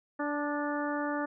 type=harmonic tone with a mistuned harmonic; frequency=291.9 Hz; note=D4; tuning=10 cents flat; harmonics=1 / 2 / 3 / 4 / 5 / 6; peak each=-33 / -36 / -38 / -39 / -40 / -41 dBFS; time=0.19-1.26 s; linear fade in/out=10 ms; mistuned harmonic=4; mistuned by=+22 cents; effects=none